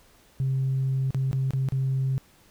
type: tone with dropouts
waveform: sine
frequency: 133.1 Hz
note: C3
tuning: 30 cents sharp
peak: -21 dBFS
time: 0.4-2.18 s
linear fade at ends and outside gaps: 0 ms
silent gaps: 1.106-1.146 / 1.313-1.33 / 1.507-1.535 / 1.687-1.722 s
effects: tanh soft clip ceiling -19 dBFS + pink hiss -58 dBFS RMS until 2.5 s